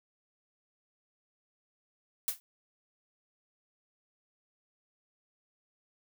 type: noise with exponential decay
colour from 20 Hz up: blue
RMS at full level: -27 dBFS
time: 2.28-2.4 s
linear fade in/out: 0 ms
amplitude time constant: 26 ms
effects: none